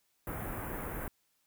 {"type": "band-stop noise", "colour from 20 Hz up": "pink", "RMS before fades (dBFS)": -39, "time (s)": [0.27, 1.08], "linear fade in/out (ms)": 2, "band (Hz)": [1900, 12000], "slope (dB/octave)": 24, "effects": ["white hiss -75 dBFS RMS until 1.46 s"]}